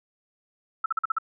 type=tone bursts; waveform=sine; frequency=1318.5 Hz; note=E6; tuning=in tune; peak=-21 dBFS; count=6; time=0.84-1.185 s; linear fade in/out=5 ms; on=20 ms; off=45 ms; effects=none